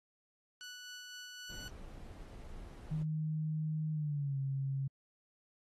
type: tone with tremolo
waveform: 15% pulse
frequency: 1480 Hz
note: F#6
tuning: in tune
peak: -39 dBFS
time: 0.61-1.68 s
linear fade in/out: 0 ms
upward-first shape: sine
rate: 3.9 Hz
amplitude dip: 25%
type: noise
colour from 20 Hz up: brown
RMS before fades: -49 dBFS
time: 1.49-3.04 s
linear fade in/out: 20 ms
type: tone with pitch glide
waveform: sine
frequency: 155.56 to 136.21 Hz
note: D#3 to C#3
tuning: 0 to -30 cents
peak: -33 dBFS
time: 2.91-4.88 s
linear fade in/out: 10 ms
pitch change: -230 cents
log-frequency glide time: 3.92-4.38 s
effects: AAC 32 kbps